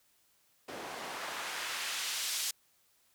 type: noise with band-pass filter sweep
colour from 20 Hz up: white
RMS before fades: -38 dBFS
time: 0.68-2.51 s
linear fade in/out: 5 ms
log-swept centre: 430 to 5700 Hz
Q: 0.74
effects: white hiss -70 dBFS RMS until 3.14 s